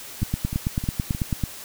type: two click trains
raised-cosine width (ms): 5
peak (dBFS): -10 / -16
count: 12 / 4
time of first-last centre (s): 0.23-1.437 / 0.22-1.149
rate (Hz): 9.11 / 3.23
effects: white hiss -39 dBFS RMS until 1.64 s